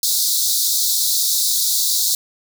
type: high-pass noise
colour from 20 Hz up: pink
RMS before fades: -18 dBFS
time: 0.03-2.15 s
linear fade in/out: 2 ms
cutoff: 3700 Hz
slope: 96 dB/octave
effects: none